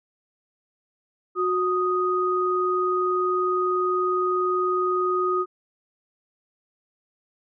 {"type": "tone pair together", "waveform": "sine", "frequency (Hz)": [366.1, 1244.5], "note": ["F#4", "D#6"], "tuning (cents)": [-18, 0], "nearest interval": "octave + major sixth", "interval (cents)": 2118, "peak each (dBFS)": -23, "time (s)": [1.35, 5.46], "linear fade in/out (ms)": 50, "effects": []}